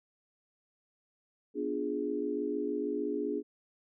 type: chord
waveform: sine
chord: B diminished seventh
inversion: none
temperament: equal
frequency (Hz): 246.9 / 293.7 / 349.2 / 415.3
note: B3 / D4 / F4 / Ab4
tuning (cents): 0 / 0 / 0 / 0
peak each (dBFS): -39 / -35 / -39 / -34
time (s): 1.54-3.43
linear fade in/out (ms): 50
effects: none